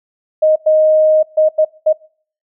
sine tone bursts at uneven times, 622.3 Hz, D#5, in tune, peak -7 dBFS, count 5, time 0.42-0.56 / 0.66-1.23 / 1.37-1.49 / 1.58-1.65 / 1.86-1.93 s, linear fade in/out 10 ms, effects noise-tail reverb RT60 0.5 s tail -24 dB re dry

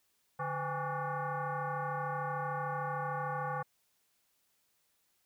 sine tone with frequency modulation, 146.83 Hz, D3, in tune, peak -33 dBFS, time 0.39-3.63 s, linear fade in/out 10 ms, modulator 327 Hz, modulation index 3.9, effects white hiss -75 dBFS RMS until 5.25 s

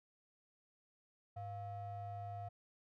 triangle ring-modulated tone, 300 Hz, D4, 37 cents sharp, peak -38 dBFS, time 1.36-2.49 s, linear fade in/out 10 ms, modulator 403 Hz, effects none

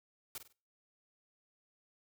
white noise with echo, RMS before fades -43 dBFS, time 0.35-0.38 s, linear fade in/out 2 ms, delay 49 ms, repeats 3, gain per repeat -9 dB, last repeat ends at 0.527 s, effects noise-tail reverb RT60 0.4 s tail -24 dB re dry + high-pass 60 Hz 12 dB/octave

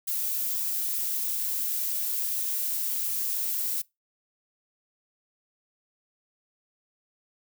violet noise, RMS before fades -29 dBFS, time 0.07-3.82 s, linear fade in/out 10 ms, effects noise-tail reverb RT60 0.2 s tail -23 dB re dry

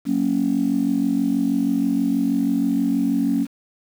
sine chord, F# major, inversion none, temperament just, 185 / 231.2 / 277.5 Hz, F#3 / A#3 / C#4, 0 / -14 / +2 cents, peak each -25 / -21 / -19 dBFS, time 0.05-3.47 s, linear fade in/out 50 ms, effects tanh soft clip ceiling -10 dBFS + 7-bit

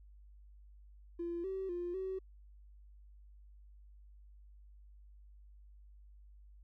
triangle tone with pitch steps, 342.4 / 382.4 / 350.6 / 378.7 Hz, F4 / G4 / F4 / F#4, -34 / -43 / +7 / +40 cents, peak -33 dBFS, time 1.19-2.19 s, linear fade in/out 10 ms, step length 250 ms, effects tanh soft clip ceiling -34 dBFS + added 50 Hz sine -55 dBFS peak until 6.63 s

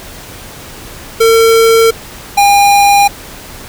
square tone pair in turn, 453.3 / 807.7 Hz, A#4 / G#5, -48 / -48 cents, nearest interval minor seventh, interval 1000 cents, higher second, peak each -5 dBFS, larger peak neither, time 1.2-1.91 / 2.37-3.08 s, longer neither, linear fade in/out 10 ms, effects pink hiss -30 dBFS RMS until 3.68 s

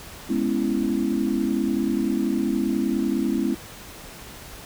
sine chord, C# minor seventh, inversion second, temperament equal with one note detuned, 207.7 / 246.9 / 277.2 / 331.3 Hz, G#3 / B3 / C#4 / E4, 0 / 0 / 0 / +9 cents, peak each -26 dBFS, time 0.29-3.55 s, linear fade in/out 10 ms, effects pink hiss -41 dBFS RMS until 4.65 s

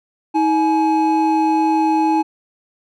triangle tone pair together, 318.7 / 846 Hz, D#4 / G#5, +42 / +32 cents, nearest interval octave + perfect fourth, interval 1690 cents, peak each -14 dBFS, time 0.34-2.23 s, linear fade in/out 20 ms, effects none

